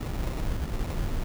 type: noise with sample-and-hold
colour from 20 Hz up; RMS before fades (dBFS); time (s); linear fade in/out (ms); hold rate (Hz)
brown; -29; 0-1.24; 10; 1575
effects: none